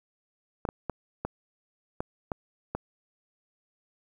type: clicks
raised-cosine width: 1 ms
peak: -16 dBFS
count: 7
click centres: 0.652 / 0.689 / 0.897 / 1.25 / 2.005 / 2.318 / 2.75 s
effects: 9-bit